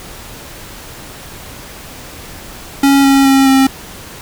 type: tone with pitch steps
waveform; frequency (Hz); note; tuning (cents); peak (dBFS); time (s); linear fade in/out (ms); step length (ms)
square; 276.8 / 273.6 / 270.5 / 267.4; C#4 / C#4 / C#4 / C4; -2 / -23 / -42 / +38; -7; 2.83-3.67; 5; 210
effects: pink hiss -32 dBFS RMS until 4.21 s